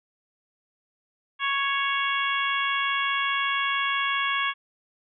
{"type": "harmonic tone", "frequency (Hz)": 554.4, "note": "C#5", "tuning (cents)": 0, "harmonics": [2, 3, 4, 5, 6], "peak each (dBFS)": [-27, -29, -30, -31, -32], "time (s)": [1.39, 4.54], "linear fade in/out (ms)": 50, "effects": []}